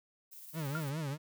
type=noise with tremolo; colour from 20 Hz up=violet; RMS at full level=-49 dBFS; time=0.31-0.91 s; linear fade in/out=20 ms; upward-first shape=sine; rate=18 Hz; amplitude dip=35%
type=tone with vibrato; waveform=40% pulse; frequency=148.7 Hz; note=D3; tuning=22 cents sharp; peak=-34 dBFS; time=0.53-1.18 s; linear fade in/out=50 ms; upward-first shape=triangle; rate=4.9 Hz; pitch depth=200 cents each way
type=tone with exponential decay; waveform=sine; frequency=1396.9 Hz; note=F6; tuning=in tune; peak=-32 dBFS; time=0.75-0.87 s; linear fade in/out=1 ms; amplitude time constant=26 ms
effects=none